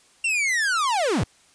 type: linear sweep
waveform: 45% pulse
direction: down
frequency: 2770 to 64 Hz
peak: -20 dBFS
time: 0.24-1.24 s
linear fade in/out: 5 ms
effects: white hiss -57 dBFS RMS until 1.54 s + resampled to 22050 Hz